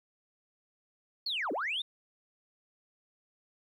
sine linear two-way sweep, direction down then up, 4534 to 244.1 to 3753 Hz, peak -30 dBFS, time 1.26-1.82 s, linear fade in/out 5 ms, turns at 1.52 s, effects tanh soft clip ceiling -26 dBFS + 12-bit

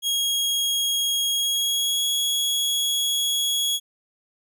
sawtooth tone with pitch glide, 3286 to 3338 Hz, G#7 to G#7, -19 to +8 cents, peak -18 dBFS, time 0.02-3.8 s, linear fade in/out 50 ms, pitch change +27 cents, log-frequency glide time 1.3-2.05 s, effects none

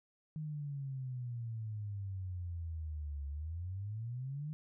sine exponential two-way sweep, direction down then up, 156.7 to 69.9 to 156.7 Hz, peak -38 dBFS, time 0.36-4.53 s, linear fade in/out 0 ms, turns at 3.27 s, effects none

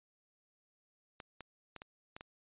clicks, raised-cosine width 0.3 ms, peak -30 dBFS, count 6, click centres 1.202 / 1.407 / 1.763 / 1.819 / 2.165 / 2.209 s, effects resampled to 8000 Hz

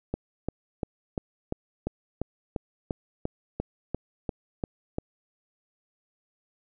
click train, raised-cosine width 2 ms, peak -15 dBFS, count 15, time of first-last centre 0.14-4.984 s, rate 2.89 Hz, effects none

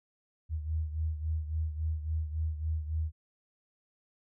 sine beating tone pair, 78.1 / 81.7 Hz, D#2 / E2, +7 / -15 cents, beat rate 3.6 Hz, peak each -31 / -37 dBFS, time 0.49-3.12 s, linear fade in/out 50 ms, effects none

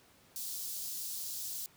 white high-pass noise, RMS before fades -40 dBFS, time 0.36-1.66 s, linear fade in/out 0 ms, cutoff 4100 Hz, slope 24 dB/octave, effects pink hiss -63 dBFS RMS until 1.76 s + high-pass 80 Hz 12 dB/octave

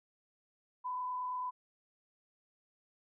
sine tone with frequency modulation, 1002 Hz, B5, 25 cents sharp, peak -35 dBFS, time 0.84-1.51 s, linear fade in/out 20 ms, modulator 29 Hz, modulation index 0.43, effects none

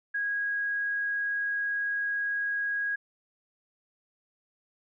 sine tone, 1647 Hz, G#6, 15 cents flat, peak -27 dBFS, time 0.14-2.96 s, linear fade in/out 10 ms, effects none

